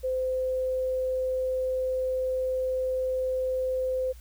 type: tone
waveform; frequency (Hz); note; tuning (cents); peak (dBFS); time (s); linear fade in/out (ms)
sine; 515; C5; -28; -25; 0.03-4.13; 20
effects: added 60 Hz sine -44 dBFS peak until 4.2 s + white hiss -58 dBFS RMS until 4.2 s